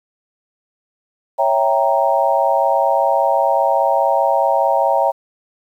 sine chord, C# diminished seventh, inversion none, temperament equal, 554.4 / 659.3 / 784 / 932.3 Hz, C#5 / E5 / G5 / Bb5, 0 / 0 / 0 / 0 cents, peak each -18 dBFS, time 1.38-5.12 s, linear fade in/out 20 ms, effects 8-bit

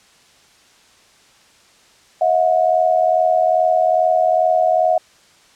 sine tone pair together, 639.6 / 722 Hz, D#5 / F#5, +48 / -43 cents, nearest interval major second, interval 209 cents, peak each -15 dBFS, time 2.21-4.98 s, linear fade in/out 5 ms, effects white hiss -51 dBFS RMS until 5.55 s + low-pass 7000 Hz 12 dB/octave

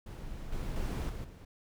brown noise with level steps, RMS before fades -42 / -36 / -33 / -39 / -48 dBFS, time 0.06-1.45 s, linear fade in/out 5 ms, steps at 0.52 / 0.76 / 1.09 / 1.24 s, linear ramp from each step 5 ms, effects none

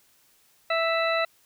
harmonic tone, 659.3 Hz, E5, in tune, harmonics 1 / 2 / 3 / 4 / 6, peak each -25 / -28 / -30 / -31 / -33 dBFS, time 0.7-1.25 s, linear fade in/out 5 ms, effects white hiss -62 dBFS RMS until 1.45 s

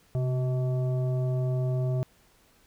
sine tone with frequency modulation, 130.2 Hz, C3, 8 cents flat, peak -24 dBFS, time 0.15-2.03 s, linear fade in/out 0 ms, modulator 507 Hz, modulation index 0.5, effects pink hiss -62 dBFS RMS until 2.66 s

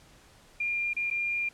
sine tone with dropouts, 2401 Hz, D7, 38 cents sharp, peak -27 dBFS, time 0.6-1.49 s, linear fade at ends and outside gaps 5 ms, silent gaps 0.934-0.965 / 1.102-1.11 s, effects pink hiss -57 dBFS RMS until 1.53 s + low-pass 10000 Hz 12 dB/octave

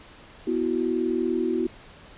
sine chord, B suspended fourth, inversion none, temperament equal, 246.9 / 329.6 / 370 Hz, B3 / E4 / F#4, 0 / 0 / 0 cents, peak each -28 / -26 / -26 dBFS, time 0.47-1.67 s, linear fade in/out 5 ms, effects pink hiss -48 dBFS RMS until 2.17 s + resampled to 8000 Hz

